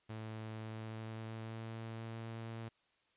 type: tone with pitch glide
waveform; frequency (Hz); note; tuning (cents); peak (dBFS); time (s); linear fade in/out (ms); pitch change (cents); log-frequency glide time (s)
sawtooth; 110 to 113.68; A2 to A#2; 0 to -43; -39; 0.09-2.69; 10; +57; 0.55-2.21
effects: white hiss -75 dBFS RMS until 3.16 s + resampled to 8000 Hz